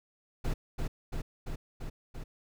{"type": "noise with echo", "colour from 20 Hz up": "brown", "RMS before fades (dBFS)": -30, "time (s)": [0.44, 0.54], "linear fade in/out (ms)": 10, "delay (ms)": 340, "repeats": 5, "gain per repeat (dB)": -2, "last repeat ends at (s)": 2.24, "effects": []}